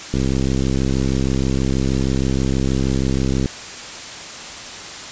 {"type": "click train", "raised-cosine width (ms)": 3, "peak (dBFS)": -7, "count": 221, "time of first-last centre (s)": [0.14, 3.458], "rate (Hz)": 66.3, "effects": ["white hiss -32 dBFS RMS until 5.11 s", "resampled to 16000 Hz"]}